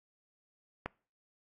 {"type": "click", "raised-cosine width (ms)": 0.5, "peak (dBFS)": -20, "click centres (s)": 0.86, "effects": ["noise-tail reverb RT60 0.4 s tail -24 dB re dry", "AAC 32 kbps"]}